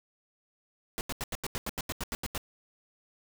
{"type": "noise bursts", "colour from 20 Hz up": "pink", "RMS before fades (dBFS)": -34, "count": 13, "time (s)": [0.98, 2.378], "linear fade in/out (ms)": 0, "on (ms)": 30, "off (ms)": 84, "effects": []}